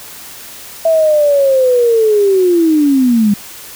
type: linear sweep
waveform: sine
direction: down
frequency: 659.3 to 199 Hz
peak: -7 dBFS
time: 0.85-3.34 s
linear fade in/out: 5 ms
effects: white hiss -32 dBFS RMS until 3.75 s